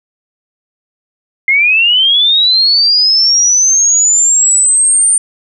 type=linear sweep; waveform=sine; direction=up; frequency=2093 to 9050 Hz; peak=-6 dBFS; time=1.48-5.18 s; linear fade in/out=2 ms; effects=none